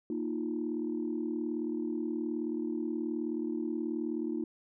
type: chord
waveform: sine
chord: Bb suspended fourth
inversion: none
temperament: just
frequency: 233.1 / 310.8 / 349.6 Hz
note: Bb3 / Eb4 / F4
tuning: 0 / -2 / +2 cents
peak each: -36 / -34 / -36 dBFS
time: 0.1-4.44 s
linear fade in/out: 2 ms
effects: tanh soft clip ceiling -23 dBFS